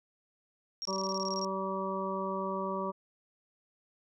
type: tone bursts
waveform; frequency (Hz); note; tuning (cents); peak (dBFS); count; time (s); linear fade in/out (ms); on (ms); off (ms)
sine; 5580; F8; -2; -35; 12; 0.82-1.447; 0; 33; 21
type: harmonic tone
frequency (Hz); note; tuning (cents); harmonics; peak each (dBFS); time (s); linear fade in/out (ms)
192; G3; -36; 1 / 2 / 3 / 5 / 6; -38 / -38 / -38 / -38 / -38; 0.87-2.92; 20
effects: none